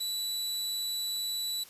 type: tone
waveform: sawtooth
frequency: 3951 Hz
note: B7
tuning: in tune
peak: -28 dBFS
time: 0-1.64 s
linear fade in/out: 10 ms
effects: white hiss -53 dBFS RMS until 1.69 s + resampled to 32000 Hz